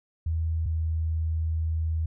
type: tone pair in turn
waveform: sine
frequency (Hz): 81 / 80.39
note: E2 / E2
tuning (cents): -30 / -43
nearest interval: unison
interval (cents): 13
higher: first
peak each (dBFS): -24 / -24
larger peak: neither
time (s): 0.26-0.66 / 0.66-2.06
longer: second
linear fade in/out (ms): 5
effects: none